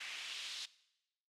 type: noise with band-pass filter sweep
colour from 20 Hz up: white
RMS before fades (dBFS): -45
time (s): 0-0.66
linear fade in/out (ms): 10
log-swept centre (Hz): 2300 to 3800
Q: 1.9
effects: noise-tail reverb RT60 0.9 s tail -19 dB re dry + low-pass 8000 Hz 12 dB/octave